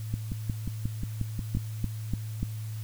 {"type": "two click trains", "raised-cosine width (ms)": 5, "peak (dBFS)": [-15, -18], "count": [4, 9], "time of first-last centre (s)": [[1.55, 2.43], [0.14, 1.571]], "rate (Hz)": [3.41, 5.59], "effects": ["added 109 Hz sine -33 dBFS peak until 2.83 s", "white hiss -51 dBFS RMS until 2.83 s"]}